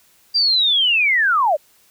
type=linear sweep; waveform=sine; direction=down; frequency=4795 to 538 Hz; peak=-13 dBFS; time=0.34-1.57 s; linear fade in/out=20 ms; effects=white hiss -55 dBFS RMS until 1.9 s